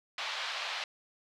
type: band-pass noise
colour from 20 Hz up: white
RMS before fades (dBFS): -37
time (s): 0.18-0.84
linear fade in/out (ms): 2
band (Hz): 670 to 4100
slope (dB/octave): 24
effects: none